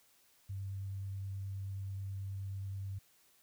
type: tone with vibrato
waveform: sine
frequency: 97.5 Hz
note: G2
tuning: 9 cents flat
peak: -38 dBFS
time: 0.49-2.99 s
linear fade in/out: 10 ms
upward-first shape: sine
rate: 9.4 Hz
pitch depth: 8 cents each way
effects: white hiss -68 dBFS RMS until 3.42 s